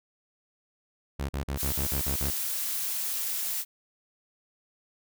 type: tone bursts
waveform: sawtooth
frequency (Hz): 69.3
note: C#2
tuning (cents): 0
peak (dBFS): -25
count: 8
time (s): 1.19-2.305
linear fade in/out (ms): 10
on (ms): 100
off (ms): 45
type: noise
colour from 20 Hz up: blue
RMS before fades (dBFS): -31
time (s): 1.56-3.65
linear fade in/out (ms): 50
effects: none